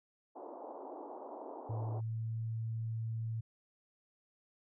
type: band-pass noise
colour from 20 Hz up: white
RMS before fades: -47 dBFS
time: 0.35-2.01 s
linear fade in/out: 20 ms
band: 270 to 940 Hz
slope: 48 dB/octave
type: tone with pitch glide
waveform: sine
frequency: 111.7 to 112.8 Hz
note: A2 to A2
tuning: +27 to +44 cents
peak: -35 dBFS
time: 1.69-3.41 s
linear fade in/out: 10 ms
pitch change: +17 cents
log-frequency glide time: 1.84-2.43 s
effects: none